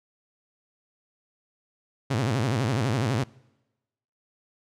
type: tone with vibrato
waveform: sawtooth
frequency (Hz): 121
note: B2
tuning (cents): -35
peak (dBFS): -19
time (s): 2.1-3.24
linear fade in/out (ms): 10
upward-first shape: sine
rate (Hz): 12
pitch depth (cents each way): 260
effects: noise-tail reverb RT60 1.0 s tail -24 dB re dry + low-pass 8000 Hz 12 dB/octave